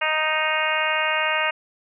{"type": "harmonic tone", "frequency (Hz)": 311.1, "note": "D#4", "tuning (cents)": 0, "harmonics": [2, 3, 4, 5, 6, 7, 8, 9], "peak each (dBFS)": [-28, -28, -28, -28, -28, -28, -28, -28], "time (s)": [0.01, 1.51], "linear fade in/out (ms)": 10, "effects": []}